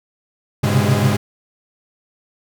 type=tone cluster; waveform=45% pulse; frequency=100.9 / 124.1 / 131.2 / 138.1 / 205.8 Hz; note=G#2 / B2 / C3 / C#3 / G#3; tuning=-49 / +9 / +5 / -6 / -16 cents; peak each=-20 dBFS; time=0.63-1.17 s; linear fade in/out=10 ms; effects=none